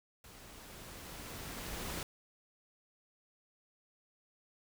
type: noise with level ramp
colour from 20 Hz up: pink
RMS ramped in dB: -55 to -40 dBFS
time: 0.24-2.03 s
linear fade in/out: 2 ms
effects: none